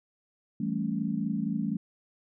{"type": "chord", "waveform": "sine", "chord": "A dominant seventh", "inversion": "second", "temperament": "equal", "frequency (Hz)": [164.81, 196, 220, 277.2], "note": ["E3", "G3", "A3", "C#4"], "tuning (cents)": [0, 0, 0, 0], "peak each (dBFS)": [-35, -32, -31, -35], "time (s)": [0.6, 1.77], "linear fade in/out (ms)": 5, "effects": []}